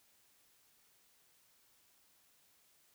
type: silence
effects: white hiss -70 dBFS RMS until 2.94 s